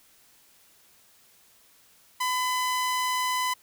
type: tone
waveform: sawtooth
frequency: 1007 Hz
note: B5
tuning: 33 cents sharp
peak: -21 dBFS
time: 2.2-3.54 s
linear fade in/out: 10 ms
effects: white hiss -59 dBFS RMS until 3.62 s